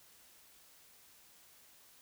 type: silence
effects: white hiss -62 dBFS RMS until 2.01 s